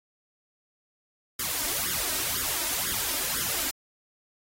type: noise with flanger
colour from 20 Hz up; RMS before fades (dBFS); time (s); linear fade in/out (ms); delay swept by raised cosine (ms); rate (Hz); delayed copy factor
white; -29; 1.39-3.71; 5; 0.57 to 3.27; 2; +0.9
effects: AAC 48 kbps